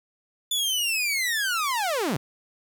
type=linear sweep; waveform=sawtooth; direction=down; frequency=3506 to 110 Hz; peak=-20 dBFS; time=0.51-2.17 s; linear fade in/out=5 ms; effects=9-bit